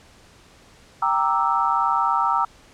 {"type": "chord", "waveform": "sine", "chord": "E half-diminished seventh", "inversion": "first", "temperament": "equal", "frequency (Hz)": [784, 932.3, 1174.7, 1318.5], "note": ["G5", "Bb5", "D6", "E6"], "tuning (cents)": [0, 0, 0, 0], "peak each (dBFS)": [-25, -22, -25, -22], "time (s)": [1.02, 2.45], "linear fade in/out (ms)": 5, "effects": ["pink hiss -51 dBFS RMS until 2.73 s", "low-pass 8000 Hz 12 dB/octave"]}